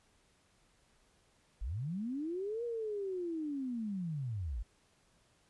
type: linear two-way sweep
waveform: sine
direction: up then down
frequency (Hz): 39.5 to 480.2 to 45.07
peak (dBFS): -35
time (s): 1.61-4.63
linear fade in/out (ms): 10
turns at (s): 2.64
effects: pink hiss -70 dBFS RMS until 5.49 s + resampled to 24000 Hz